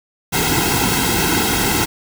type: noise with comb filter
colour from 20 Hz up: pink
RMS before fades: -17 dBFS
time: 0.32-1.86 s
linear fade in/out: 20 ms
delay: 1.7 ms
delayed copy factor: -0.9
effects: none